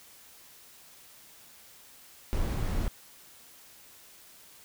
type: noise with sample-and-hold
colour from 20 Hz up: brown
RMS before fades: -29 dBFS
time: 2.33-2.88 s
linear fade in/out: 0 ms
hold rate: 11025 Hz
effects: white hiss -54 dBFS RMS until 4.64 s